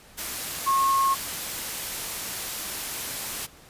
sine tone in noise, 1086 Hz, C#6, 36 cents flat, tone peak -19 dBFS, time 0.66-1.15 s, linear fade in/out 20 ms, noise white, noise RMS -32 dBFS, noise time 0.17-3.47 s, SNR +10 dB, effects pink hiss -51 dBFS RMS until 3.69 s + resampled to 32000 Hz

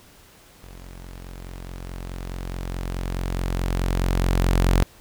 sawtooth tone with level ramp, 44.71 Hz, F1, 41 cents sharp, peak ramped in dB -36 to -11 dBFS, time 0.63-4.83 s, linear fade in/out 0 ms, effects pink hiss -51 dBFS RMS until 5 s

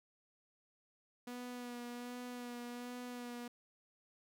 sawtooth tone with vibrato, 243.9 Hz, B3, 21 cents flat, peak -40 dBFS, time 1.27-3.48 s, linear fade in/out 5 ms, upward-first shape sine, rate 1.3 Hz, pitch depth 21 cents each way, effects none

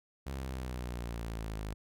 sawtooth exponential sweep, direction down, 68.1 to 51.91 Hz, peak -33 dBFS, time 0.26-1.74 s, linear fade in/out 10 ms, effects none

